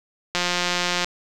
click train, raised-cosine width 0.2 ms, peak -5 dBFS, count 124, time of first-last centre 0.35-1.045 s, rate 177 Hz, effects none

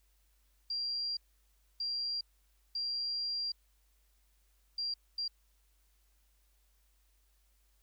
sine tone bursts at uneven times, 4757 Hz, D8, 21 cents sharp, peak -33 dBFS, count 5, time 0.7-1.17 / 1.8-2.21 / 2.75-3.52 / 4.78-4.94 / 5.18-5.28 s, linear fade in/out 5 ms, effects added 50 Hz sine -68 dBFS peak until 7.82 s + white hiss -75 dBFS RMS until 7.82 s

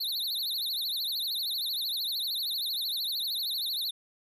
square tone with vibrato, 4000 Hz, B7, 21 cents sharp, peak -30 dBFS, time 0-3.91 s, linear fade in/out 10 ms, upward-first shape triangle, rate 13 Hz, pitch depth 230 cents each way, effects none

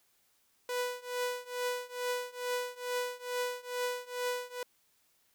sawtooth tone with tremolo, 493.9 Hz, B4, in tune, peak -26 dBFS, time 0.69-4.63 s, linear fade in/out 2 ms, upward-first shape triangle, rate 2.3 Hz, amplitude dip 95%, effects white hiss -71 dBFS RMS until 5.34 s

